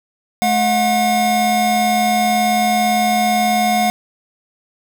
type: tone pair together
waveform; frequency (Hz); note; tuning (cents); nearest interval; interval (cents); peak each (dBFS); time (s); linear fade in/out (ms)
square; 214.8 / 722.5; A3 / F#5; -41 / -41; octave + major sixth; 2100; -20 / -15; 0.42-3.9; 0
effects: none